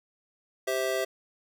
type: chord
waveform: square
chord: C major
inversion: second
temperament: just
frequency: 392.4 / 523.3 / 654.1 Hz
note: G4 / C5 / E5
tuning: +2 / 0 / -14 cents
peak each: -32 / -33 / -31 dBFS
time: 0.67-1.05 s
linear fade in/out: 10 ms
effects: none